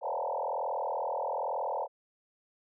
sine tone with frequency modulation, 724 Hz, F#5, 38 cents flat, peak -30 dBFS, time 0.01-1.88 s, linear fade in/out 50 ms, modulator 41.1 Hz, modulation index 5.3, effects none

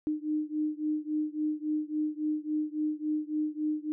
sine beating tone pair, 303.6 / 307.2 Hz, D#4 / D#4, -42 / -22 cents, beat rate 3.6 Hz, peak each -31 / -32 dBFS, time 0.07-3.92 s, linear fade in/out 0 ms, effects none

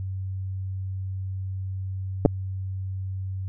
clicks, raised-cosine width 2 ms, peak -3 dBFS, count 2, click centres 2.252 / 2.259 s, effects added 95 Hz sine -28 dBFS peak until 3.48 s

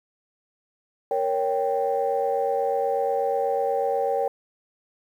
sine chord, G diminished, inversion first, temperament equal, 466.2 / 554.4 / 784 Hz, Bb4 / Db5 / G5, 0 / 0 / 0 cents, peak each -25 / -25 / -25 dBFS, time 1.11-4.28 s, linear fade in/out 2 ms, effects tanh soft clip ceiling -13 dBFS + 9-bit

